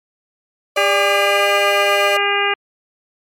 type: tone with pitch glide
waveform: 35% pulse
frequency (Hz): 587.3 to 601.4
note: D5 to D5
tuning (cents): 0 to +41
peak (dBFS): -15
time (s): 0.76-2.17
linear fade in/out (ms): 5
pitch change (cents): +41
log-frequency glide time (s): 0.94-1.48
type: harmonic tone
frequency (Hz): 403.6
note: G#4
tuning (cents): -49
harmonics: 1 / 2 / 3 / 4 / 5 / 6 / 7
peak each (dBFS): -22 / -22 / -22 / -22 / -22 / -22 / -22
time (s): 0.77-2.54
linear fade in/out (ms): 5
effects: MP3 64 kbps